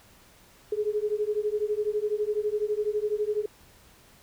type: beating tone pair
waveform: sine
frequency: 415.3 / 427.3 Hz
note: G#4 / G#4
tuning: 0 / +49 cents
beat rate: 12 Hz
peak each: -28 / -28 dBFS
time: 0.72-3.46 s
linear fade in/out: 5 ms
effects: pink hiss -56 dBFS RMS until 4.22 s